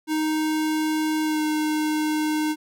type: tone with pitch glide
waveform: square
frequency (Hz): 311.1 to 307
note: D#4 to D#4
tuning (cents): 0 to -23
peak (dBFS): -22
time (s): 0.07-2.56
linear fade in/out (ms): 50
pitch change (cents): -23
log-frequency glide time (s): 1.23-1.42
effects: none